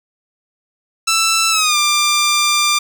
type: tone with pitch glide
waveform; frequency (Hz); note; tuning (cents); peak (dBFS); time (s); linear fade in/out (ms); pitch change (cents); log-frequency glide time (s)
10% pulse; 1328 to 1190; E6 to D6; +12 to +22; -4; 1.07-2.79; 10; -190; 1.5-1.77
effects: none